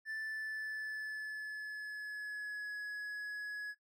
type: tone with pitch glide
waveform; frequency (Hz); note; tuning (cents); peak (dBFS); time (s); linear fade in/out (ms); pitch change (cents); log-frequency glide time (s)
triangle; 1760 to 1683.4; A6 to G#6; 0 to +23; -37; 0.05-3.75; 50; -77; 0.18-2.75
effects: noise-tail reverb RT60 0.1 s tail -17 dB re dry